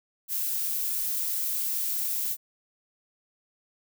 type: noise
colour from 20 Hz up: violet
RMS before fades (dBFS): -29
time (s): 0.28-2.37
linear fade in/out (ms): 50
effects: none